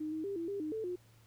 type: tone with pitch steps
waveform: sine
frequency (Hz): 308.2 / 315 / 397.6 / 334.3 / 400.3 / 307.9 / 440.2 / 358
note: D#4 / D#4 / G4 / E4 / G4 / D#4 / A4 / F4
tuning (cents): -16 / +21 / +25 / +24 / +36 / -18 / +1 / +43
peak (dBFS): -35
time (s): 0-0.96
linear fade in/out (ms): 10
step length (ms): 120
effects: added 113 Hz sine -61 dBFS peak until 1.26 s + pink hiss -67 dBFS RMS until 1.26 s